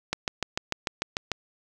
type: click train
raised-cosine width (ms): 0.2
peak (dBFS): -9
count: 9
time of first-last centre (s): 0.13-1.317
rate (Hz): 6.74
effects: none